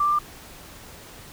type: tone with pitch steps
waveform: sine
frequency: 1174.7 / 1184.2 / 1193.9 Hz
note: D6 / D6 / D6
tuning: 0 / +14 / +28 cents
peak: -18 dBFS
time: 0-0.189 s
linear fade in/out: 5 ms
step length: 63 ms
effects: pink hiss -44 dBFS RMS until 1.32 s